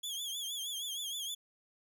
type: tone with vibrato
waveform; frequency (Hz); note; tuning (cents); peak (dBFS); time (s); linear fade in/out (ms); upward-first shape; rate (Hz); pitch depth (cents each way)
sawtooth; 3322; G#7; 0; -34; 0.03-1.35; 10; triangle; 6.4; 110
effects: none